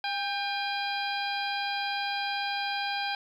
harmonic tone with a mistuned harmonic, 807 Hz, G#5, 50 cents flat, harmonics 1 / 2 / 3 / 4 / 5 / 6, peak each -32 / -35 / -37 / -38 / -39 / -40 dBFS, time 0.04-3.15 s, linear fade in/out 2 ms, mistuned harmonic 2, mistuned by -43 cents, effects 10-bit

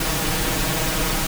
pink noise with comb filter, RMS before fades -22 dBFS, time 0-1.27 s, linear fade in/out 5 ms, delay 6.3 ms, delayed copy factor +0.85, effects none

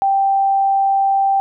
sine tone, 784 Hz, G5, in tune, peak -12 dBFS, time 0.02-1.4 s, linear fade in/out 0 ms, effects none

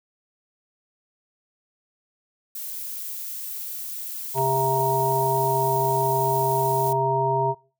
violet noise, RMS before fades -33 dBFS, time 2.55-6.93 s, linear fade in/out 5 ms
harmonic tone, 133.4 Hz, C3, 34 cents sharp, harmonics 1 / 3 / 5 / 7, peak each -27 / -26 / -27 / -22 dBFS, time 4.34-7.55 s, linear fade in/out 50 ms
clicks, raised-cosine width 0.2 ms, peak -24 dBFS, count 2, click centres 4.377 / 4.385 s
effects noise-tail reverb RT60 0.4 s tail -24 dB re dry

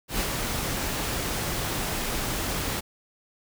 pink noise with ADSR envelope, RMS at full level -26 dBFS, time 0.08-2.81 s, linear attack 110 ms, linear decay 71 ms, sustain -3 dB, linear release 20 ms, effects none

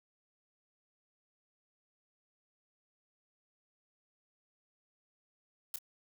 blue noise with echo, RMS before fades -37 dBFS, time 5.74-5.76 s, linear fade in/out 2 ms, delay 27 ms, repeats 1, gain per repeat -11 dB, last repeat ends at 5.787 s, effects none

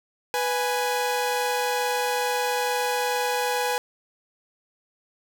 sawtooth tone pair together, 493.9 / 830.6 Hz, B4 / G#5, 0 / 0 cents, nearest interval major sixth, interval 900 cents, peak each -22 dBFS, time 0.34-3.78 s, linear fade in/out 0 ms, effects 8-bit

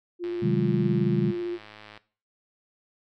sine tone with vibrato, 349.7 Hz, F4, 2 cents sharp, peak -27 dBFS, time 0.19-1.59 s, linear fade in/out 50 ms, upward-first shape square, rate 15 Hz, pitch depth 11 cents each way
click train, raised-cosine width 0.3 ms, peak -29 dBFS, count 185, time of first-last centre 0.24-1.976 s, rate 106 Hz
sine chord, Ab dominant seventh, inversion first, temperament equal with one note detuned, 130.81 / 155.56 / 189.32 / 207.7 Hz, C3 / Eb3 / Gb3 / Ab3, 0 / 0 / +40 / 0 cents, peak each -27 dBFS, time 0.42-1.31 s, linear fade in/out 10 ms
effects noise-tail reverb RT60 0.4 s tail -17 dB re dry

